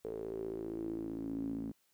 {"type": "tone with band-pass filter sweep", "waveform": "sawtooth", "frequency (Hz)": 55.3, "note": "A1", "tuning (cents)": 9, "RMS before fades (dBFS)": -40, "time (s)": [0.04, 1.72], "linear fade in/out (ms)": 10, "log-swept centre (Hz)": [440, 250], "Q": 9, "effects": ["white hiss -74 dBFS RMS until 1.93 s"]}